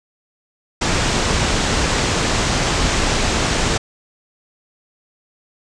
pink low-pass noise, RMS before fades -18 dBFS, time 0.81-3.78 s, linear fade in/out 10 ms, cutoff 8100 Hz, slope 48 dB/octave, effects none

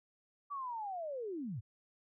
sine linear sweep, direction down, 1165 to 90 Hz, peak -38 dBFS, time 0.5-1.61 s, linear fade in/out 20 ms, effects none

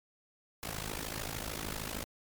pink noise with amplitude modulation, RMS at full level -35 dBFS, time 0.63-2.04 s, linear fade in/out 0 ms, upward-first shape sine, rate 53.2 Hz, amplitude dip 90%, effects MP3 96 kbps

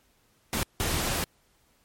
pink noise bursts at uneven times, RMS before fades -28 dBFS, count 2, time 0.53-0.63 / 0.8-1.24 s, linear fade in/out 0 ms, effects pink hiss -66 dBFS RMS until 1.84 s + MP3 64 kbps

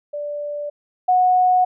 sine tone pair in turn, 586 / 732.8 Hz, D5 / F#5, -4 / -17 cents, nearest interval major third, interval 387 cents, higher second, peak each -24 / -12 dBFS, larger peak second, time 0.13-0.7 / 1.08-1.65 s, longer neither, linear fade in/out 10 ms, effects none

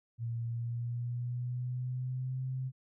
sine tone with pitch glide, 116.54 to 130.06 Hz, A#2 to C3, 0 to -10 cents, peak -33 dBFS, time 0.18-2.72 s, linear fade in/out 50 ms, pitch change +190 cents, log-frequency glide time 0.46-2.42 s, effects none

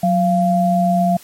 sine tone pair together, 182.76 / 690 Hz, F#3 / F5, -21 / -21 cents, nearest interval octave + major seventh, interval 2300 cents, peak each -15 dBFS, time 0.03-1.17 s, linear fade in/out 5 ms, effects white hiss -43 dBFS RMS until 1.23 s + MP3 64 kbps

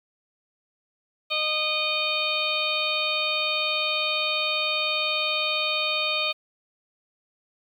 harmonic tone with a mistuned harmonic, 615 Hz, D#5, 20 cents flat, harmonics 1 / 2 / 4 / 5 / 6 / 7, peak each -32 / -32 / -27 / -31 / -29 / -33 dBFS, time 1.3-6.33 s, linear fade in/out 20 ms, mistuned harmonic 7, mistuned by +42 cents, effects 9-bit

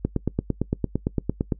click train, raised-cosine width 3 ms, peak -9 dBFS, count 14, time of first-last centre 0.05-1.522 s, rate 8.83 Hz, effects noise-tail reverb RT60 0.1 s tail -22 dB re dry + added 50 Hz sine -43 dBFS peak until 1.59 s

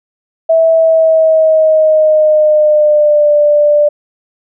sine tone with pitch glide, 652 to 591 Hz, E5 to D5, -19 to +11 cents, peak -5 dBFS, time 0.49-3.89 s, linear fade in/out 10 ms, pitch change -170 cents, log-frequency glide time 0.73-3.32 s, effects none

